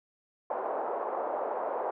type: band-pass noise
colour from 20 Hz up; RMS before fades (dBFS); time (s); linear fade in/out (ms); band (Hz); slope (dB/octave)
pink; -33; 0.5-1.91; 5; 480 to 960; 24
effects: none